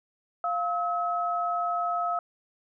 sine tone pair together, 698.5 / 1287 Hz, F5 / E6, 0 / -42 cents, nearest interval major seventh, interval 1058 cents, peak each -28 dBFS, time 0.44-2.19 s, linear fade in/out 2 ms, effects none

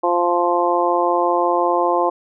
harmonic tone, 174.61 Hz, F3, in tune, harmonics 2 / 3 / 4 / 5 / 6, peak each -21 / -21 / -21 / -21 / -21 dBFS, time 0.03-2.1 s, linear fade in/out 10 ms, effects none

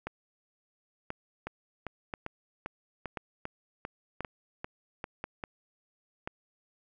two click trains, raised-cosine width 0.5 ms, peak -21 / -20 dBFS, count 11 / 7, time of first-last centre 1.47-5.438 / 0.07-6.275 s, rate 2.52 / 0.967 Hz, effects none

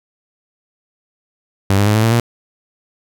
sawtooth tone with pitch steps, 98 / 101.69 / 105.52 / 109.49 / 113.62 / 117.9 Hz, G2 / G#2 / G#2 / A2 / A#2 / A#2, 0 / -36 / +28 / -8 / -44 / +20 cents, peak -7 dBFS, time 1.7-2.198 s, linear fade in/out 0 ms, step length 83 ms, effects none

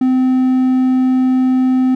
triangle tone, 257.4 Hz, C4, 28 cents flat, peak -8 dBFS, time 0.01-1.95 s, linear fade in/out 5 ms, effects none

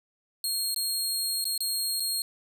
20% pulse tone with dropouts, 4257 Hz, C8, 29 cents sharp, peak -21 dBFS, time 0.44-2.22 s, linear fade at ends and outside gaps 1 ms, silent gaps 0.745-0.761 / 1.442-1.453 / 1.578-1.605 / 1.998-2.003 s, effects none

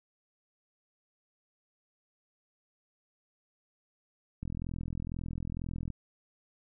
click train, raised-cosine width 5 ms, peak -25 dBFS, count 63, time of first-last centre 4.43-5.903 s, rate 42.1 Hz, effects none

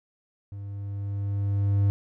triangle tone with level ramp, 100.2 Hz, G2, 38 cents sharp, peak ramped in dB -33 to -16 dBFS, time 0.52-1.9 s, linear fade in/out 0 ms, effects none

